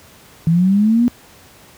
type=linear sweep; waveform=sine; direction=up; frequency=160 to 246.3 Hz; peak=-10 dBFS; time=0.47-1.08 s; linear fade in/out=0 ms; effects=pink hiss -45 dBFS RMS until 1.77 s + high-pass 60 Hz 12 dB/octave